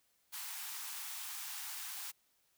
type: high-pass noise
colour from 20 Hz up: white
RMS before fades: -44 dBFS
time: 0.32-2.12 s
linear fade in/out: 20 ms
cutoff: 760 Hz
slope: 96 dB/octave
effects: white hiss -75 dBFS RMS until 2.57 s